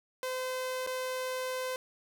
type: tone with dropouts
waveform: sawtooth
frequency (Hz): 513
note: C5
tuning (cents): -34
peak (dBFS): -29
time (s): 0.23-1.76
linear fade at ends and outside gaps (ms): 1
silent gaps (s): 0.865-0.872
effects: none